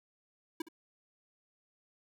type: tone with echo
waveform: square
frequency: 324.4 Hz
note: E4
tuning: 28 cents flat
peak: -34 dBFS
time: 0.6-0.62 s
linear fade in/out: 5 ms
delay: 66 ms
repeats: 1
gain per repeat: -15 dB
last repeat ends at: 0.686 s
effects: none